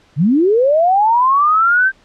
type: linear sweep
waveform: sine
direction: up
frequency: 126.4 to 1581 Hz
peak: -9 dBFS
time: 0.16-1.92 s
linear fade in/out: 50 ms
effects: pink hiss -51 dBFS RMS until 2.04 s + low-pass 5000 Hz 12 dB/octave